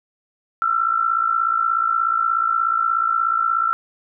sine tone with amplitude modulation, 1345 Hz, E6, 34 cents sharp, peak -13 dBFS, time 0.62-3.73 s, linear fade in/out 0 ms, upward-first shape sine, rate 56.7 Hz, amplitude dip 75%, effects none

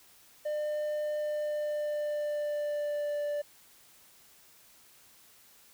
triangle tone with pitch glide, 601 to 586.3 Hz, D5 to D5, +40 to -3 cents, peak -28 dBFS, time 0.45-3.42 s, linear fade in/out 10 ms, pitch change -43 cents, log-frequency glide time 1.17-3.23 s, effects white hiss -59 dBFS RMS until 5.73 s

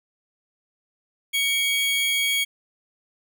45% pulse tone pair together, 2249 / 3278 Hz, C#7 / G#7, +24 / -23 cents, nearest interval perfect fifth, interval 653 cents, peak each -23 dBFS, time 1.33-2.45 s, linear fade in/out 20 ms, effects none

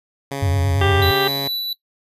10% pulse tone, 138.59 Hz, C#3, in tune, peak -16 dBFS, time 0.31-1.48 s, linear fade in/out 5 ms
sine tone with vibrato, 92.5 Hz, F#2, in tune, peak -16 dBFS, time 0.42-1.11 s, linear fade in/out 5 ms, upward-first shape triangle, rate 9 Hz, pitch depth 190 cents each way
harmonic tone, 393.7 Hz, G4, 8 cents sharp, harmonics 1 / 2 / 3 / 4 / 5 / 7 / 8 / 9, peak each -20 / -23 / -25 / -26 / -27 / -28 / -29 / -30 dBFS, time 0.81-1.28 s, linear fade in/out 5 ms
square tone with tremolo, 3957 Hz, B7, 3 cents sharp, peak -21 dBFS, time 1.02-1.73 s, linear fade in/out 2 ms, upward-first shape triangle, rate 4.4 Hz, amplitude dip 30%
effects noise-tail reverb RT60 0.1 s tail -19 dB re dry + resampled to 32000 Hz

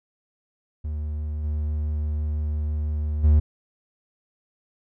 triangle tone with level steps, 75.5 Hz, D2, 48 cents sharp, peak -24 / -21 / -11 dBFS, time 0.84-3.4 s, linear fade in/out 10 ms, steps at 1.43 / 3.23 s, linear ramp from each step 20 ms, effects none

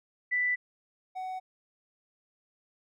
sine / triangle tone pair in turn, 1982 / 747.1 Hz, B6 / F#5, +6 / +17 cents, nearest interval octave + perfect fourth, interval 1689 cents, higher first, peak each -25 / -32 dBFS, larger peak first, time 0.31-0.56 / 1.15-1.4 s, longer neither, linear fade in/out 20 ms, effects none

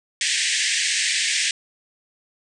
pink band-pass noise, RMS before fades -22 dBFS, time 0.21-1.51 s, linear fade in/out 2 ms, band 1700 to 9000 Hz, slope 96 dB/octave, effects none

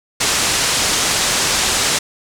white low-pass noise, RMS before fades -17 dBFS, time 0.2-1.99 s, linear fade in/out 10 ms, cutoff 8400 Hz, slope 24 dB/octave, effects none

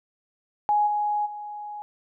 sine tone with level steps, 834 Hz, G#5, 7 cents sharp, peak -18 / -22 / -33 dBFS, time 0.69-1.82 s, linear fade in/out 0 ms, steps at 0.86 / 1.25 s, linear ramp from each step 20 ms, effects none

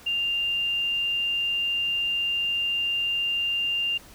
sine tone, 2794 Hz, F7, in tune, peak -23 dBFS, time 0.06-3.98 s, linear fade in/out 10 ms, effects pink hiss -49 dBFS RMS until 4.14 s

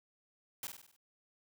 white noise with echo, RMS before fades -41 dBFS, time 0.63-0.67 s, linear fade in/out 2 ms, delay 49 ms, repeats 6, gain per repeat -5 dB, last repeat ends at 0.964 s, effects none

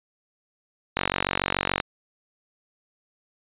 click train, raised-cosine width 0.3 ms, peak -5 dBFS, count 40, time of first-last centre 0.97-1.802 s, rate 46.9 Hz, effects resampled to 8000 Hz

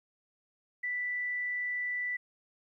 sine tone, 1975.5 Hz, B6, in tune, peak -31 dBFS, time 0.83-2.17 s, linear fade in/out 10 ms, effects 12-bit

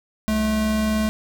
square tone pair together, 64.25 / 216.1 Hz, C2 / A3, -31 / -31 cents, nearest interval octave + major sixth, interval 2100 cents, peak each -29 / -20 dBFS, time 0.28-1.09 s, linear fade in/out 0 ms, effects none

